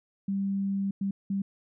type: tone bursts at uneven times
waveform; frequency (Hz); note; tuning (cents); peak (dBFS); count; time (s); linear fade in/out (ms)
sine; 196.6; G3; +5; -26; 3; 0.28-0.91 / 1.01-1.11 / 1.3-1.42; 5
effects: none